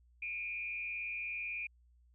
sine tone with frequency modulation, 2419 Hz, D#7, 49 cents flat, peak -37 dBFS, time 0.22-1.67 s, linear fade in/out 5 ms, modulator 160 Hz, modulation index 0.59, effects added 60 Hz sine -63 dBFS peak until 2.14 s

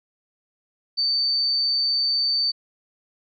sine tone, 4568 Hz, D8, 49 cents flat, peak -19 dBFS, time 0.97-2.52 s, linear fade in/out 20 ms, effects none

